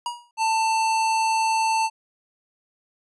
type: tone with exponential decay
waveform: square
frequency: 957 Hz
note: A#5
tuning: 45 cents sharp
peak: -23 dBFS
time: 0.06-0.31 s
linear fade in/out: 2 ms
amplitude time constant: 53 ms
type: tone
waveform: square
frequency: 890 Hz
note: A5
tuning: 20 cents sharp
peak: -20 dBFS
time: 0.37-1.9 s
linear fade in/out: 50 ms
effects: resampled to 24000 Hz